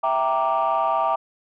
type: chord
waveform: sine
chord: E half-diminished seventh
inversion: none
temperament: equal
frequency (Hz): 659.3 / 784 / 932.3 / 1174.7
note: E5 / G5 / Bb5 / D6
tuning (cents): 0 / 0 / 0 / 0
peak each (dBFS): -23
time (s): 0.03-1.16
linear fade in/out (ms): 10
effects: tanh soft clip ceiling -13 dBFS